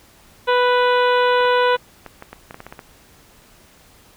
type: harmonic tone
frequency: 493.9 Hz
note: B4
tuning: in tune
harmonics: 1 / 2 / 3 / 4 / 5 / 6 / 7 / 8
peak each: -16 / -18 / -22 / -31 / -30 / -30 / -31 / -35 dBFS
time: 0.47-1.77 s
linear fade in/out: 20 ms
type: clicks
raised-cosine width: 0.5 ms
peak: -19 dBFS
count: 12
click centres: 1.407 / 1.451 / 1.76 / 2.063 / 2.224 / 2.33 / 2.509 / 2.544 / 2.604 / 2.666 / 2.725 / 2.792 s
effects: pink hiss -50 dBFS RMS until 4.16 s